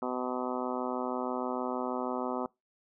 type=harmonic tone; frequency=126.3 Hz; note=B2; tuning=39 cents sharp; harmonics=2 / 3 / 4 / 5 / 6 / 7 / 8 / 9 / 10; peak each=-36 / -38 / -39 / -40 / -41 / -41 / -42 / -43 / -43 dBFS; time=0.02-2.46 s; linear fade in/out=2 ms; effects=noise-tail reverb RT60 0.2 s tail -23 dB re dry